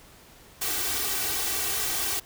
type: noise with comb filter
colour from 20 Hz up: white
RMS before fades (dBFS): -28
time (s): 0.61-2.2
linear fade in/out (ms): 10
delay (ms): 2.6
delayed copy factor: +1
effects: pink hiss -52 dBFS RMS until 2.25 s

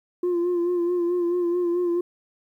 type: tone with vibrato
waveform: sine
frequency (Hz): 350.1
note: F4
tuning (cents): +4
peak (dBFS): -18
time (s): 0.23-2.01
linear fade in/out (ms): 5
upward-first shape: sine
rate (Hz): 4.6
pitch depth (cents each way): 40
effects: tanh soft clip ceiling -19 dBFS + 10-bit

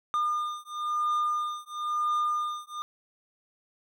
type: beating tone pair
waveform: triangle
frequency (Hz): 1210 / 1210.99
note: D#6 / D#6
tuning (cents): -49 / -47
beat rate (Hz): 0.99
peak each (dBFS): -28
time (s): 0.14-2.82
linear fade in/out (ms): 0
effects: none

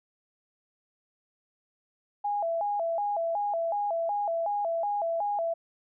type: tone with vibrato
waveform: sine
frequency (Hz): 740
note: F#5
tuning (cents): 0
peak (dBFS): -26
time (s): 2.24-5.54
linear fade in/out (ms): 10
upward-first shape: square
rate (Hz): 2.7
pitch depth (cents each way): 180
effects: none

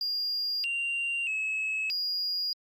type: tone with pitch steps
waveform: sine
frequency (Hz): 4821 / 2772 / 2580 / 4859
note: D8 / F7 / E7 / D#8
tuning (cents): +45 / -14 / -38 / -42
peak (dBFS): -26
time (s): 0.01-2.53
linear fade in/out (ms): 2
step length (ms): 630
effects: tanh soft clip ceiling -26 dBFS + Opus 48 kbps

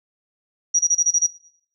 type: tone bursts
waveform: sine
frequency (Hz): 5770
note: F#8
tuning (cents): -44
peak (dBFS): -13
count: 7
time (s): 0.74-1.267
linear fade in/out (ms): 10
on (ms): 53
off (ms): 26
effects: noise-tail reverb RT60 0.6 s tail -18 dB re dry

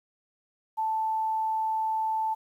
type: tone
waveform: sine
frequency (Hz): 880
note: A5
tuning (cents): 0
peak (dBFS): -25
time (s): 0.77-2.35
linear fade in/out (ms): 20
effects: 10-bit

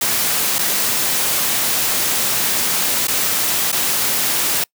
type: noise with dropouts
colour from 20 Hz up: white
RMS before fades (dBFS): -18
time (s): 0.01-4.64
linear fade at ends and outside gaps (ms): 5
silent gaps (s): 0.585-0.589 / 3.072-3.081 / 3.718-3.726
effects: noise-tail reverb RT60 0.1 s tail -26 dB re dry + high-pass 100 Hz 12 dB/octave

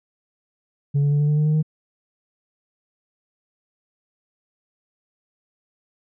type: tone with pitch steps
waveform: sine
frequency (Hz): 142 / 143.82 / 145.66 / 147.52 / 149.4 / 151.32 / 153.25 / 155.21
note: C#3 / D3 / D3 / D3 / D3 / D#3 / D#3 / D#3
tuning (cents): +42 / -36 / -14 / +8 / +30 / -48 / -26 / -4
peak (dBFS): -13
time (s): 0.94-1.628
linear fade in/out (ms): 20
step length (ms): 86
effects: tanh soft clip ceiling -15 dBFS

